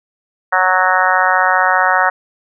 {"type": "harmonic tone", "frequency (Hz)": 185, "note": "F#3", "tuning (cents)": 0, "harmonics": [3, 4, 5, 6, 7, 8, 9, 10], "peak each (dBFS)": [-22, -17, -18, -19, -18, -17, -21, -19], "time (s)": [0.52, 2.1], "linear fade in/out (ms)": 10, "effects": []}